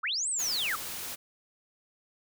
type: linear two-way sweep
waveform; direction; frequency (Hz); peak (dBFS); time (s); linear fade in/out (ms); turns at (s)
sine; up then down; 1067 to 8540 to 1067; -28; 0.03-0.76; 10; 0.29
type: noise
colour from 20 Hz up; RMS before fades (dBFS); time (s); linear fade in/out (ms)
white; -38; 0.38-1.16; 20
effects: none